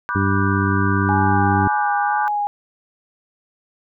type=chord; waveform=sine; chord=G major seventh; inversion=first; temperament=just; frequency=980 / 1176 / 1470 / 1568 Hz; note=B5 / D6 / F#6 / G6; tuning=-14 / +2 / -12 / 0 cents; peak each=-27 / -25 / -26 / -27 dBFS; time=0.09-2.28 s; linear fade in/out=0 ms
type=harmonic tone; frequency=97.9 Hz; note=G2; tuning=2 cents flat; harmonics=1 / 2 / 3 / 4; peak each=-19 / -22 / -23 / -27 dBFS; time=0.15-1.68 s; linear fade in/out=5 ms
type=tone with vibrato; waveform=sine; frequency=830.6 Hz; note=G#5; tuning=in tune; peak=-18 dBFS; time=1.09-2.47 s; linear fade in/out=0 ms; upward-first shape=sine; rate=2 Hz; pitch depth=22 cents each way
effects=none